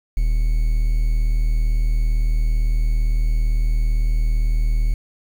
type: tone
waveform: triangle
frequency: 38.89 Hz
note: D#1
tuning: in tune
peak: -13 dBFS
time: 0.17-4.94 s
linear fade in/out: 0 ms
effects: 7-bit